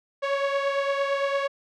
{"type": "beating tone pair", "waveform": "sawtooth", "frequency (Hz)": [554.4, 563.2], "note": ["C#5", "C#5"], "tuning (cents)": [0, 27], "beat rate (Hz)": 8.8, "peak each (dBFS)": [-20, -26], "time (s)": [0.22, 1.48], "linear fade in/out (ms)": 20, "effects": ["low-pass 3000 Hz 12 dB/octave"]}